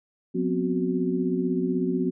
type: tone cluster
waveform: sine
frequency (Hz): 180.2 / 246.7 / 262.8 / 369.5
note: F#3 / B3 / C4 / F#4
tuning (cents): -45 / -2 / +8 / -2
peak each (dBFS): -28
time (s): 0.34-2.11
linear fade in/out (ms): 20
effects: none